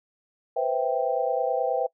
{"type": "chord", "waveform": "sine", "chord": "C major seventh", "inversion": "third", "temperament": "equal", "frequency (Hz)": [493.9, 523.3, 659.3, 784], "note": ["B4", "C5", "E5", "G5"], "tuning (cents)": [0, 0, 0, 0], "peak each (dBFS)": -28, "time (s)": [0.56, 1.87], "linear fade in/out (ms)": 10, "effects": ["noise-tail reverb RT60 0.1 s tail -23 dB re dry"]}